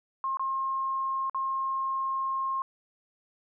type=tone with dropouts; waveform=sine; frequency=1069 Hz; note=C6; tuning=37 cents sharp; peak=-27 dBFS; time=0.24-2.62 s; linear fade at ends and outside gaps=1 ms; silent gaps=0.371-0.395 / 1.297-1.346 s; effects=none